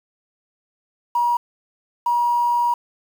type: tone bursts at uneven times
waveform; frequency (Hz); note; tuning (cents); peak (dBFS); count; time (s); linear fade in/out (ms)
triangle; 957; A#5; +45; -12; 2; 1.15-1.37 / 2.06-2.74; 5
effects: tanh soft clip ceiling -14 dBFS + 7-bit